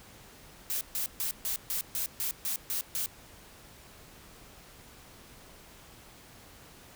blue noise bursts, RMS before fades -32 dBFS, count 10, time 0.7-3.06 s, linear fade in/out 0 ms, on 110 ms, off 140 ms, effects pink hiss -53 dBFS RMS until 6.95 s

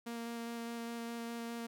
sawtooth tone with vibrato, 233.1 Hz, A#3, in tune, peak -36 dBFS, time 0.06-1.67 s, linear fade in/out 10 ms, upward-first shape square, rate 4.9 Hz, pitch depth 8 cents each way, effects none

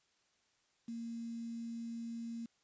sine tone with quantisation, 231.4 Hz, A#3, 13 cents flat, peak -40 dBFS, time 0.88-2.46 s, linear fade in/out 5 ms, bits 10, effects white hiss -75 dBFS RMS until 2.63 s + resampled to 16000 Hz

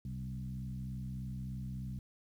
sine tone with frequency modulation, 130.81 Hz, C3, in tune, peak -38 dBFS, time 0.05-1.99 s, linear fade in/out 2 ms, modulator 63.3 Hz, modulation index 1.1, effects 11-bit

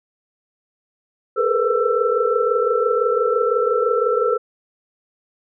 sine tone cluster, 420.2 / 458.2 / 478.1 / 504 / 1333 Hz, G#4 / A#4 / A#4 / B4 / E6, +20 / -30 / +44 / +35 / +19 cents, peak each -22 dBFS, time 1.36-4.38 s, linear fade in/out 20 ms, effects none

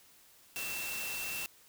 sine tone in noise, 2688 Hz, E7, 33 cents sharp, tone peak -39 dBFS, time 0.56-1.46 s, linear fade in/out 0 ms, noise white, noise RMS -40 dBFS, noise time 0.56-1.46 s, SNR -2 dB, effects white hiss -61 dBFS RMS until 1.68 s

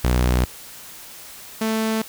sawtooth tone pair in turn, 61.74 / 220.8 Hz, B1 / A3, 0 / +6 cents, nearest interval octave + minor seventh, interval 2206 cents, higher second, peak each -12 / -16 dBFS, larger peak first, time 0.04-0.45 / 1.61-2.02 s, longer neither, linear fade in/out 5 ms, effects white hiss -40 dBFS RMS until 2.08 s

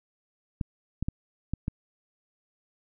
clicks, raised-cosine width 5 ms, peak -16 dBFS, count 5, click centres 0.612 / 1.026 / 1.085 / 1.536 / 1.681 s, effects none

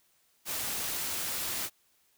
white noise, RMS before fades -34 dBFS, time 0.45-1.7 s, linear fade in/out 50 ms, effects white hiss -69 dBFS RMS until 2.17 s

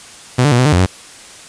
sawtooth tone with pitch steps, 125.7 / 147.1 / 121.1 / 127.3 / 150.8 / 89 / 92.7 Hz, B2 / D3 / B2 / C3 / D3 / F2 / F#2, +31 / +3 / -34 / -47 / +46 / +33 / +4 cents, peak -5 dBFS, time 0.38-0.863 s, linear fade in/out 10 ms, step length 69 ms, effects white hiss -37 dBFS RMS until 1.48 s + resampled to 22050 Hz

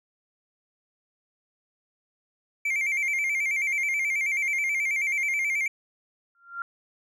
triangle tone with vibrato, 2217 Hz, C#7, in tune, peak -22 dBFS, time 2.65-5.68 s, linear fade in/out 5 ms, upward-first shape square, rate 9.3 Hz, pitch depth 74 cents each way
sine tone with exponential growth, 1386 Hz, F6, 14 cents flat, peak -26 dBFS, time 6.35-6.62 s, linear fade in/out 1 ms, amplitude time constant 57 ms
effects none

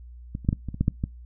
clicks, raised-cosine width 5 ms, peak -18 / -26 / -7 / -12 / -19 / -21 / -9 / -8 / -13 dBFS, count 9, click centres 0.351 / 0.448 / 0.489 / 0.529 / 0.687 / 0.744 / 0.81 / 0.881 / 1.039 s, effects noise-tail reverb RT60 0.2 s tail -24 dB re dry + added 60 Hz sine -41 dBFS peak until 1.25 s

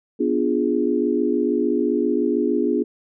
sine chord, B diminished seventh, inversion none, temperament equal, 246.9 / 293.7 / 349.2 / 415.3 Hz, B3 / D4 / F4 / Ab4, 0 / 0 / 0 / 0 cents, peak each -23 dBFS, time 0.19-2.84 s, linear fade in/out 20 ms, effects none

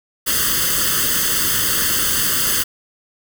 white noise with comb filter, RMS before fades -18 dBFS, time 0.26-2.64 s, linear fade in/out 20 ms, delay 0.63 ms, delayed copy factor +1, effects none

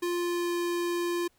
square tone with pitch glide, 349.6 to 347.4 Hz, F4 to F4, +2 to -9 cents, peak -28 dBFS, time 0.02-1.28 s, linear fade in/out 10 ms, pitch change -11 cents, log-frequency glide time 0.15-0.55 s, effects pink hiss -68 dBFS RMS until 1.38 s

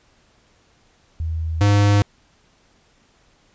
sine / square tone pair in turn, 80.6 / 102.08 Hz, E2 / G#2, -38 / -29 cents, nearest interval major third, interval 409 cents, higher second, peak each -21 / -13 dBFS, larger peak second, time 1.2-1.61 / 1.61-2.02 s, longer neither, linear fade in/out 0 ms, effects pink hiss -58 dBFS RMS until 3.54 s + resampled to 16000 Hz

